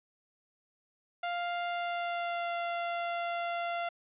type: tone with pitch glide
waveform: sawtooth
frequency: 698.5 to 689.3 Hz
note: F5 to F5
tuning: 0 to -23 cents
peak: -28 dBFS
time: 1.23-3.89 s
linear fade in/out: 5 ms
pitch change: -23 cents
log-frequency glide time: 1.66-2.55 s
effects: resampled to 8000 Hz